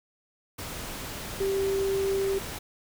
sine tone in noise, 390.2 Hz, G4, 8 cents flat, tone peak -24 dBFS, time 1.4-2.39 s, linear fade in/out 10 ms, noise pink, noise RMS -37 dBFS, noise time 0.58-2.59 s, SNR +10 dB, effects none

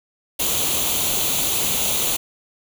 white noise with comb filter, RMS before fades -21 dBFS, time 0.39-2.17 s, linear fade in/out 10 ms, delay 0.29 ms, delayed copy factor +0.65, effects none

